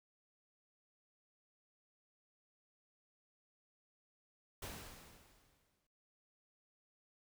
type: noise with exponential decay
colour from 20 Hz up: pink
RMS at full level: -45 dBFS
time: 4.62-5.87 s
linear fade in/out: 5 ms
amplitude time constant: 270 ms
effects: noise-tail reverb RT60 1.0 s tail -22 dB re dry